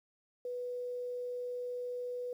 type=tone; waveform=sine; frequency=492.7 Hz; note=B4; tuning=4 cents flat; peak=-36 dBFS; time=0.45-2.33 s; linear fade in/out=2 ms; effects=11-bit